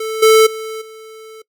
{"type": "tone with level steps", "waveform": "square", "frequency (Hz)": 440, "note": "A4", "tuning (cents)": 0, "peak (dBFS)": [-20, -6, -24, -34], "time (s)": [0, 1.42], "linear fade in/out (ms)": 5, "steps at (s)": [0.22, 0.46, 0.81], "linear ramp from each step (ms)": 10, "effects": ["noise-tail reverb RT60 0.1 s tail -22 dB re dry"]}